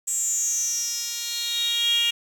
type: tone with high-pass filter sweep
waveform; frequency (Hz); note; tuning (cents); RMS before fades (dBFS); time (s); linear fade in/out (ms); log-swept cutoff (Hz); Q
10% pulse; 470; A#4; +14; -25; 0.07-2.11; 10; 7900 to 3000; 9.6
effects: 9-bit